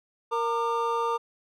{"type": "tone cluster", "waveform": "triangle", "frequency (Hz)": [466.1, 918, 1197], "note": ["A#4", "A#5", "D6"], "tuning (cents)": [0, -27, 33], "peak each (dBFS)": -27, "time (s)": [0.31, 1.18], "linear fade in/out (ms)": 20, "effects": []}